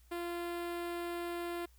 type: tone with notch filter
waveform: sawtooth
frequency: 345.6 Hz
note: F4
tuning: 18 cents flat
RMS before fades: -39 dBFS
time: 0.11-1.66 s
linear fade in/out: 10 ms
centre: 6100 Hz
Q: 0.98
effects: added 60 Hz sine -60 dBFS peak until 1.78 s + white hiss -70 dBFS RMS until 1.78 s